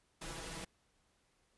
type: noise with comb filter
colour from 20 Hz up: pink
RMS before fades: -45 dBFS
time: 0.21-0.65 s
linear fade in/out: 10 ms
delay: 6.1 ms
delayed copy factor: +0.9
effects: pink hiss -75 dBFS RMS until 1.57 s + resampled to 24000 Hz